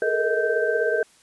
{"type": "tone cluster", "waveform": "sine", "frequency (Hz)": [424, 455.1, 471.4, 629, 1559], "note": ["G#4", "A#4", "A#4", "D#5", "G6"], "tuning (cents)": [36, -42, 19, 19, -10], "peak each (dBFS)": -26, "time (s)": [0.02, 1.03], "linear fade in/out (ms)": 2, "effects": ["white hiss -56 dBFS RMS until 1.22 s", "resampled to 24000 Hz"]}